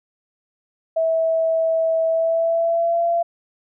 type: tone with pitch glide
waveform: sine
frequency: 651 to 681.4 Hz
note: E5 to F5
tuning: -22 to -43 cents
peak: -16 dBFS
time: 0.96-3.23 s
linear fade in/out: 10 ms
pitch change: +79 cents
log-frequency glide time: 2.07-3.06 s
effects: none

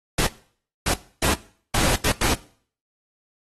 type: noise bursts at uneven times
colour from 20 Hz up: pink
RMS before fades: -21 dBFS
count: 6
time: 0.18-0.27 / 0.86-0.94 / 1.22-1.34 / 1.74-1.96 / 2.04-2.12 / 2.21-2.34 s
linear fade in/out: 5 ms
effects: noise-tail reverb RT60 0.5 s tail -19 dB re dry + AAC 32 kbps

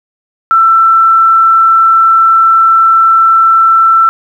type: tone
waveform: sine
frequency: 1336 Hz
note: E6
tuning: 23 cents sharp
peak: -3 dBFS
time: 0.51-4.09 s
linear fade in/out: 0 ms
effects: 7-bit

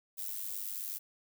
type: noise with amplitude modulation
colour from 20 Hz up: violet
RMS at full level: -36 dBFS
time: 0.17-0.99 s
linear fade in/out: 20 ms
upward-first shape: sine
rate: 99.1 Hz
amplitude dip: 75%
effects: none

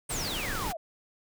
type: noise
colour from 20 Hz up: pink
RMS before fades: -34 dBFS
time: 0.09-0.73 s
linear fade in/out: 20 ms
type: exponential sweep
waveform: sine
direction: down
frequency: 8990 to 611 Hz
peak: -34 dBFS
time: 0.09-0.77 s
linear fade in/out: 5 ms
effects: none

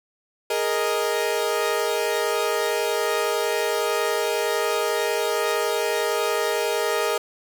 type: chord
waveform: sawtooth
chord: Ab suspended second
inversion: none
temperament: equal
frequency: 415.3 / 466.2 / 622.3 Hz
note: Ab4 / Bb4 / Eb5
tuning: 0 / 0 / 0 cents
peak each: -22 / -21 / -23 dBFS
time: 0.5-7.18 s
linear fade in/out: 5 ms
effects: none

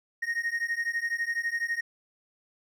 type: beating tone pair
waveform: triangle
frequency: 1857 / 1869 Hz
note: A#6 / A#6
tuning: -7 / +4 cents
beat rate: 12 Hz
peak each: -29 dBFS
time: 0.22-1.81 s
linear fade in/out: 10 ms
effects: none

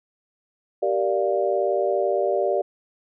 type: chord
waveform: sine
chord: G minor seventh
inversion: none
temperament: equal with one note detuned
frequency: 388.4 / 466.2 / 587.3 / 698.5 Hz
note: G4 / Bb4 / D5 / F5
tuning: -16 / 0 / 0 / 0 cents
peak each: -24 / -27 / -23 / -27 dBFS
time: 0.82-2.62 s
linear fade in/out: 10 ms
effects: none

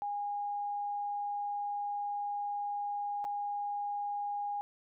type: tone with dropouts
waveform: sine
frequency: 818 Hz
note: G#5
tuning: 26 cents flat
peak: -33 dBFS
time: 0.02-4.61 s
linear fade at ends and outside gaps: 0 ms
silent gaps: 3.243-3.25 s
effects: none

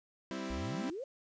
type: chord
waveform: sawtooth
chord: C major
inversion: second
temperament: equal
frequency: 196 / 261.6 / 329.6 Hz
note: G3 / C4 / E4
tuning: 0 / 0 / 0 cents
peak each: -38 dBFS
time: 0.31-0.9 s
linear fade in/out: 0 ms
type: exponential sweep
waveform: sine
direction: up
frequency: 53 to 574 Hz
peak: -38 dBFS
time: 0.5-1.04 s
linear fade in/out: 5 ms
effects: resampled to 16000 Hz + 11-bit

